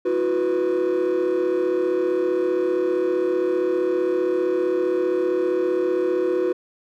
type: chord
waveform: triangle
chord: E suspended second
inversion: none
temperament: equal with one note detuned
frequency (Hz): 329.6 / 364.9 / 493.9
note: E4 / F#4 / B4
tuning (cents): 0 / -24 / 0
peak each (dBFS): -23 / -18 / -21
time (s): 0.05-6.53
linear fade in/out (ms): 10
effects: tanh soft clip ceiling -13 dBFS